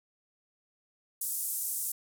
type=band-pass noise; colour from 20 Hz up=pink; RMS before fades=-34 dBFS; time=1.21-1.92 s; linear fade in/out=5 ms; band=8500 to 15000 Hz; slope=24 dB/octave; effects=none